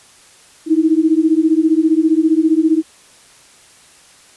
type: beating tone pair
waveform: sine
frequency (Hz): 311.1 / 326.1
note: D#4 / E4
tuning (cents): 0 / -19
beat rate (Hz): 15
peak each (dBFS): -13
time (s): 0.66-2.83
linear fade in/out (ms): 50
effects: white hiss -46 dBFS RMS until 4.36 s + resampled to 24000 Hz